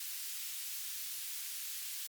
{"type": "high-pass noise", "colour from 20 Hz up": "white", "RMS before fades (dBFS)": -42, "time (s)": [0, 2.07], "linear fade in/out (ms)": 5, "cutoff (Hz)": 2400, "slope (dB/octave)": 12, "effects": ["Opus 48 kbps"]}